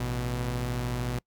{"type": "tone pair together", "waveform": "sawtooth", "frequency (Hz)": [54.7, 122.8], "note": ["A1", "B2"], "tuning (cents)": [-9, -9], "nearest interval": "octave + major second", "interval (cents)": 1400, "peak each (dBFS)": [-30, -26], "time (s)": [0, 1.19], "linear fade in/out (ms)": 5, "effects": ["noise-tail reverb RT60 0.1 s tail -25 dB re dry"]}